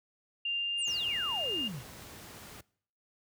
sine tone with pitch glide, 2794 to 2817 Hz, F7 to F7, 0 to +14 cents, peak -30 dBFS, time 0.45-1.68 s, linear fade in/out 5 ms, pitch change +14 cents, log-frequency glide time 0.55-1.1 s
sine exponential sweep, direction down, 10250 to 110 Hz, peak -37 dBFS, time 0.77-1.83 s, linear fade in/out 50 ms
pink noise, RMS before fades -48 dBFS, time 0.87-2.61 s, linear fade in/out 5 ms
effects noise-tail reverb RT60 0.6 s tail -23 dB re dry + high-pass 60 Hz 12 dB/octave

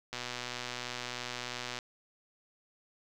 click train, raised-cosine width 0.2 ms, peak -20 dBFS, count 205, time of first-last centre 0.13-1.789 s, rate 123 Hz, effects 10-bit

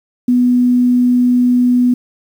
sine tone, 246.9 Hz, B3, in tune, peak -8 dBFS, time 0.28-1.94 s, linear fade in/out 5 ms, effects 7-bit

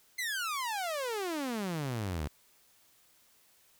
sawtooth exponential sweep, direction down, 2100 to 69.3 Hz, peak -29 dBFS, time 0.18-2.28 s, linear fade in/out 10 ms, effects white hiss -65 dBFS RMS until 3.79 s

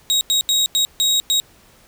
30% pulse tone bursts at uneven times, 3792 Hz, A#7, 29 cents sharp, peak -12 dBFS, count 6, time 0.1-0.21 / 0.3-0.41 / 0.49-0.66 / 0.75-0.85 / 1-1.2 / 1.3-1.4 s, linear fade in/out 0 ms, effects pink hiss -51 dBFS RMS until 1.87 s

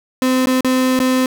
35% pulse tone with dropouts, 257.5 Hz, C4, 28 cents flat, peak -11 dBFS, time 0.22-1.26 s, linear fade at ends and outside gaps 1 ms, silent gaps 0.458-0.47 / 0.608-0.646 / 0.991-1.001 s, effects none

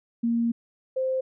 sine tone pair in turn, 233.1 / 521.8 Hz, A#3 / C5, 0 / -5 cents, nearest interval octave + major second, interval 1395 cents, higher second, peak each -21 / -23 dBFS, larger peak first, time 0.23-0.52 / 0.96-1.21 s, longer first, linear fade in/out 10 ms, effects none

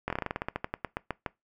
slowing click train, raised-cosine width 0.5 ms, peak -15 dBFS, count 18, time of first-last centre 0.08-1.262 s, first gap 22 ms, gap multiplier 1.13, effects noise-tail reverb RT60 0.2 s tail -22 dB re dry

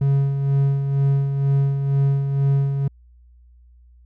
triangle tone with tremolo, 138.59 Hz, C#3, in tune, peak -12 dBFS, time 0.01-2.88 s, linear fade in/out 5 ms, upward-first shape sine, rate 2.1 Hz, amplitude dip 50%, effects added 60 Hz sine -47 dBFS peak until 4.05 s

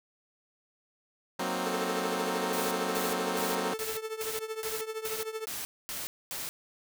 10% pulse chord, C half-diminished seventh, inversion second, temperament equal, 185 / 233.1 / 261.6 / 311.1 Hz, Gb3 / Bb3 / C4 / Eb4, 0 / 0 / 0 / 0 cents, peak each -26 / -29 / -26 / -32 dBFS, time 1.39-3.74 s, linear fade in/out 5 ms
45% pulse tone with tremolo, 440 Hz, A4, in tune, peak -31 dBFS, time 1.65-5.46 s, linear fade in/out 20 ms, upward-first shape triangle, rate 13 Hz, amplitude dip 85%
white noise bursts, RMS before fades -37 dBFS, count 10, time 2.53-6.49 s, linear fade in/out 0 ms, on 180 ms, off 240 ms
effects none

